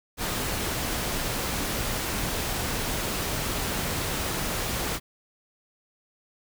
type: noise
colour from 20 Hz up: pink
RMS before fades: -29 dBFS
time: 0.17-5 s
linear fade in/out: 50 ms
effects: none